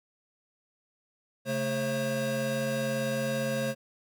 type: tone cluster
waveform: square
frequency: 136.1 / 220.9 / 537 Hz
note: C#3 / A3 / C5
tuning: -31 / +7 / +45 cents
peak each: -36 / -34 / -31 dBFS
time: 1.45-3.75 s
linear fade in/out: 50 ms
effects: none